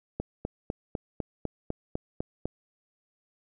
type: click train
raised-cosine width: 2 ms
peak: -17 dBFS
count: 10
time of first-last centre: 0.2-2.456 s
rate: 3.99 Hz
effects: none